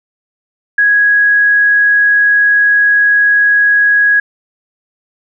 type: tone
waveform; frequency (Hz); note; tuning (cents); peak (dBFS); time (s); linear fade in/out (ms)
sine; 1661.2; G#6; 0; -6; 0.78-4.2; 5
effects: none